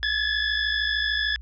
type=tone pair together; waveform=25% pulse; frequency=1681 / 1734.3 Hz; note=G#6 / A6; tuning=+20 / -25 cents; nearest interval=minor second; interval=55 cents; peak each=-22 / -21 dBFS; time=0.03-1.36 s; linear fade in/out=0 ms; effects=added 60 Hz sine -37 dBFS peak until 1.41 s + resampled to 16000 Hz